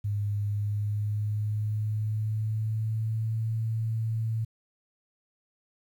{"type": "tone with pitch glide", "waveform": "sine", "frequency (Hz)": [102.8, 112.1], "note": ["G#2", "A2"], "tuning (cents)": [-17, 33], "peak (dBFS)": -26, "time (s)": [0.04, 4.45], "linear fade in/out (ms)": 10, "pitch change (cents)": 150, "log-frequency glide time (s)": [0.44, 3.52], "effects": ["10-bit"]}